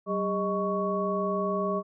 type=tone cluster; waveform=sine; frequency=190 / 403.5 / 623 / 1115 Hz; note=F#3 / G#4 / D#5 / C#6; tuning=+46 / -50 / +2 / +10 cents; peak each=-31 dBFS; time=0.06-1.83 s; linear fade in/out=50 ms; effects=none